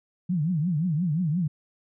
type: tone with vibrato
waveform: sine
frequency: 164.81 Hz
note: E3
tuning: in tune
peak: -22 dBFS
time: 0.29-1.48 s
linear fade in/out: 10 ms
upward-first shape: triangle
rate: 5.7 Hz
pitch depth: 260 cents each way
effects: none